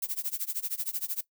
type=noise with tremolo; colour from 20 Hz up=violet; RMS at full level=-30 dBFS; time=0.02-1.21 s; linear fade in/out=5 ms; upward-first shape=sine; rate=13 Hz; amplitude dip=95%; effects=noise-tail reverb RT60 0.1 s tail -18 dB re dry